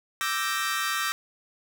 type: chord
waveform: sawtooth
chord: E half-diminished seventh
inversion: third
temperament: equal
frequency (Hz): 1174.7 / 1318.5 / 1568 / 1864.7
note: D6 / E6 / G6 / Bb6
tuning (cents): 0 / 0 / 0 / 0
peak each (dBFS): -28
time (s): 0.21-1.12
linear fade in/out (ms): 0
effects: none